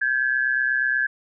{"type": "tone pair together", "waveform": "sine", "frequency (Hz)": [1571.7, 1700], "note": ["G6", "G#6"], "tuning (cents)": [4, 40], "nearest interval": "minor second", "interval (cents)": 136, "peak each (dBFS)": -22, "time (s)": [0.01, 1.07], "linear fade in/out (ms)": 10, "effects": []}